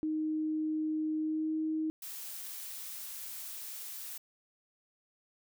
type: tone with pitch glide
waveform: sine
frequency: 311.1 to 314.4 Hz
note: D#4 to D#4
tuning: 0 to +18 cents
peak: -30 dBFS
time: 0.03-1.9 s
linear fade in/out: 0 ms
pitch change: +18 cents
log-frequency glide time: 1.18-1.53 s
type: noise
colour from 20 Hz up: blue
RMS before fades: -43 dBFS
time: 2.02-4.18 s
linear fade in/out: 5 ms
effects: none